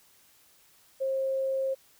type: tone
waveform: sine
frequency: 534 Hz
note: C5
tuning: 35 cents sharp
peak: -26 dBFS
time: 1-1.75 s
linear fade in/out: 20 ms
effects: white hiss -61 dBFS RMS until 1.99 s